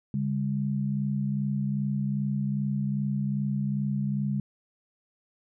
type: tone pair together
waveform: sine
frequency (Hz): 140.38 / 202.9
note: C#3 / G#3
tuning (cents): +22 / -40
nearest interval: tritone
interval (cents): 638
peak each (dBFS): -28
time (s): 0.14-4.4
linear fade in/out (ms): 2
effects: none